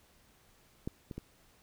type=clicks; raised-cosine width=3 ms; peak=-22 / -28 / -27 dBFS; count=3; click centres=0.875 / 1.112 / 1.18 s; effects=pink hiss -65 dBFS RMS until 1.62 s